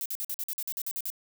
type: noise bursts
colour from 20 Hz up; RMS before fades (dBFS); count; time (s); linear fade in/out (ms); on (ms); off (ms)
violet; -33; 12; 0.01-1.102; 0; 47; 48
effects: none